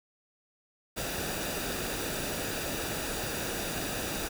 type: noise with comb filter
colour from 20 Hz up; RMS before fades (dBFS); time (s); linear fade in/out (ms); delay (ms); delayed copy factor
pink; -34; 0.96-4.29; 20; 0.94; -0.5
effects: none